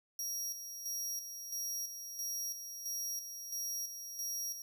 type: tone with tremolo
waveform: sawtooth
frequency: 5660 Hz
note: F8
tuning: 22 cents sharp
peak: -34 dBFS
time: 0.19-4.62 s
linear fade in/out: 2 ms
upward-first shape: square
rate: 1.5 Hz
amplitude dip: 55%
effects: none